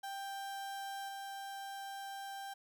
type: tone with level steps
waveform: 35% pulse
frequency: 788 Hz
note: G5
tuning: 9 cents sharp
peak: -39 / -41 dBFS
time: 0.03-2.54 s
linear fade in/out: 10 ms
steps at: 1.08 s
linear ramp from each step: 10 ms
effects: none